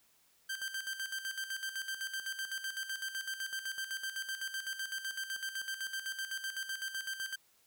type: tone with tremolo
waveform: sawtooth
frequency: 1568 Hz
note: G6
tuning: in tune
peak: -32 dBFS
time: 0.49-7.36 s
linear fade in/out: 10 ms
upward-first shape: square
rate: 7.9 Hz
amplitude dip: 65%
effects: white hiss -69 dBFS RMS until 7.66 s